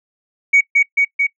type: tone with echo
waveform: sine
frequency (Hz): 2243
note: C#7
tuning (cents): +20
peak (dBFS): -6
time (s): 0.53-0.61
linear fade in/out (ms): 10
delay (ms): 220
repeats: 3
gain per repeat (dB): -2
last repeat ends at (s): 1.27
effects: noise-tail reverb RT60 0.1 s tail -21 dB re dry + tanh soft clip ceiling -4 dBFS